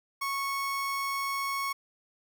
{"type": "tone", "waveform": "30% pulse", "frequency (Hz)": 1103, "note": "C#6", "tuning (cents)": -9, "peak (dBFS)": -27, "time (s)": [0.21, 1.73], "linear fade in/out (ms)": 10, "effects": ["10-bit"]}